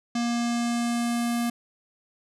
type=tone with low-pass filter sweep; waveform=square; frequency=236.6 Hz; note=A#3; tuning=26 cents sharp; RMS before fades=-26 dBFS; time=0.15-1.5 s; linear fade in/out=5 ms; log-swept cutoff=6200 to 12000 Hz; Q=1.8; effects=none